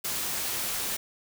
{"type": "noise", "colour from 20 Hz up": "white", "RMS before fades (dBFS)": -31, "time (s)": [0.04, 0.97], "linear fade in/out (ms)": 10, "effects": []}